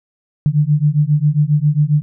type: beating tone pair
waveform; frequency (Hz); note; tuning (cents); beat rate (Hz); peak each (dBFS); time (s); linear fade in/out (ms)
sine; 145.3 / 152.7; D3 / D#3; -18 / -32; 7.4; -14; 0.46-2.02; 0
effects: none